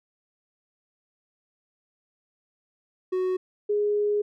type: tone pair in turn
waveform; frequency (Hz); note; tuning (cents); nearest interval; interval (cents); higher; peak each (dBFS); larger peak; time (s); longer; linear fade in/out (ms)
triangle / sine; 370 / 414.9; F#4 / G#4; 0 / -2; major second; 198; second; -21; neither; 3.12-3.37 / 3.69-4.22; second; 10
effects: none